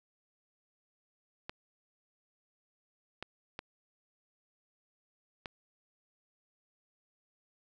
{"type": "clicks", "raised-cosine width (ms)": 0.3, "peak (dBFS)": -23, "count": 4, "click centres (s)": [1.495, 3.226, 3.591, 5.458], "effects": []}